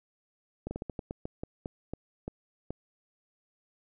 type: slowing click train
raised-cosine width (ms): 2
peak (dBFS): -22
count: 13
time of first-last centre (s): 0.67-2.706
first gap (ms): 40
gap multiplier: 1.24
effects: none